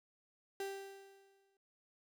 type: tone with exponential decay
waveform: 35% pulse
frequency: 392 Hz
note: G4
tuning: in tune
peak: -36 dBFS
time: 0.6-1.57 s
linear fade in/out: 2 ms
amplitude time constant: 210 ms
effects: none